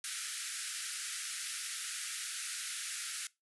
white band-pass noise, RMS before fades -41 dBFS, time 0.04-3.27 s, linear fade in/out 2 ms, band 1300 to 11000 Hz, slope 96 dB/octave, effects noise-tail reverb RT60 0.2 s tail -20 dB re dry

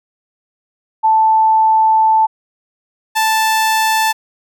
sine / sawtooth tone pair in turn, 880 / 880 Hz, A5 / A5, 0 / 0 cents, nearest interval unison, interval 0 cents, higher neither, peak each -8 dBFS, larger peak neither, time 1.03-2.27 / 3.15-4.13 s, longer first, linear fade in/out 20 ms, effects none

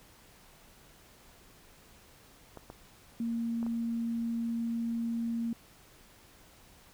clicks, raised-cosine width 1 ms, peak -30 dBFS, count 4, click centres 2.573 / 2.701 / 3.629 / 3.665 s
sine tone, 231.5 Hz, A#3, 12 cents flat, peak -30 dBFS, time 3.2-5.53 s, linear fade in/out 2 ms
effects pink hiss -58 dBFS RMS until 6.93 s

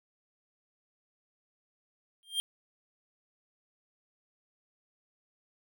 square tone with exponential growth, 3194 Hz, G7, 32 cents sharp, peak -25 dBFS, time 2.23-2.4 s, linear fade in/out 0 ms, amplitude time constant 35 ms, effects none

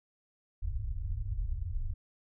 pink low-pass noise, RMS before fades -34 dBFS, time 0.62-1.94 s, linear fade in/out 10 ms, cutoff 110 Hz, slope 96 dB/octave, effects none

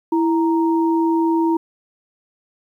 sine tone pair together, 329.6 / 932.2 Hz, E4 / A#5, 0 / 0 cents, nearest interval octave + tritone, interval 1800 cents, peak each -15 / -22 dBFS, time 0.12-1.57 s, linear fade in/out 5 ms, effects 9-bit

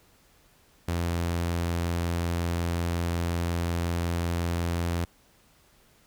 sawtooth tone, 85.5 Hz, F2, 36 cents flat, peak -22 dBFS, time 0.88-5.05 s, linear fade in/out 5 ms, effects pink hiss -61 dBFS RMS until 6.06 s

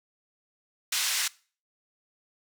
white band-pass noise, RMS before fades -28 dBFS, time 0.92-1.28 s, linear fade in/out 5 ms, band 1600 to 7400 Hz, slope 12 dB/octave, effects noise-tail reverb RT60 0.4 s tail -22 dB re dry

